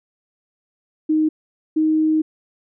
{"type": "tone pair in turn", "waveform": "sine", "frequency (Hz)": [311.1, 312.8], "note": ["D#4", "D#4"], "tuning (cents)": [0, 9], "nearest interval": "unison", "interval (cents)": 9, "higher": "second", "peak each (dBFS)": -14, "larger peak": "neither", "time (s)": [[1.09, 1.29], [1.76, 2.22]], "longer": "second", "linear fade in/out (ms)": 10, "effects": []}